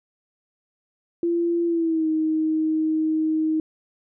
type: tone with pitch glide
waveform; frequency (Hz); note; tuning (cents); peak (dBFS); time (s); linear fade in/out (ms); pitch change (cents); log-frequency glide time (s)
sine; 341 to 314.5; F4 to D#4; -41 to +19; -19; 1.23-3.6; 2; -140; 1.66-2.08
effects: none